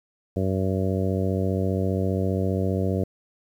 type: harmonic tone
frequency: 95 Hz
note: F#2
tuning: 46 cents sharp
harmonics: 1 / 2 / 3 / 4 / 5 / 6 / 7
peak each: -25 / -27 / -31 / -31 / -31 / -33 / -36 dBFS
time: 0.36-3.04 s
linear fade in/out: 5 ms
effects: 9-bit